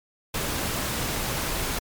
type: noise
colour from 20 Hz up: pink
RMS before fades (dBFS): -28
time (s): 0.34-1.79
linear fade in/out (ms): 5
effects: MP3 96 kbps